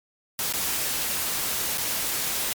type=noise with dropouts; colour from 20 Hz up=white; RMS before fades=-27 dBFS; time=0.39-2.53 s; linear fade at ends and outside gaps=1 ms; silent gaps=0.525-0.536 / 1.775-1.78 s; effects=MP3 96 kbps